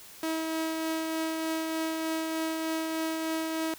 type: tone with tremolo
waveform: sawtooth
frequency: 321.2 Hz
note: E4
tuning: 45 cents flat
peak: -24 dBFS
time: 0.23-3.74 s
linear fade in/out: 2 ms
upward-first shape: triangle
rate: 3.3 Hz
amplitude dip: 30%
effects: white hiss -49 dBFS RMS until 3.78 s